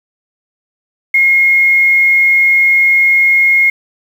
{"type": "tone with quantisation", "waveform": "sine", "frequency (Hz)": 2150, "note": "C7", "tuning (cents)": 47, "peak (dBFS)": -6, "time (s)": [1.14, 3.7], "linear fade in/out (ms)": 5, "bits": 6, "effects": []}